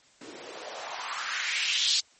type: noise with band-pass filter sweep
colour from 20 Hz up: blue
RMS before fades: -31 dBFS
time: 0.21-2 s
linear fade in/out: 2 ms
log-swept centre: 270 to 4400 Hz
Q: 2.7
effects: white hiss -60 dBFS RMS until 2.19 s + MP3 32 kbps